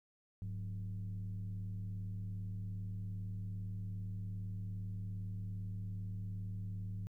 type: tone with frequency modulation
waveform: sine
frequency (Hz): 101.4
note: G#2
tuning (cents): -41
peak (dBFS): -38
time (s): 0.42-7.07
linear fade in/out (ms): 0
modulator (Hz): 77.5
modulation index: 0.63
effects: tanh soft clip ceiling -34 dBFS + 13-bit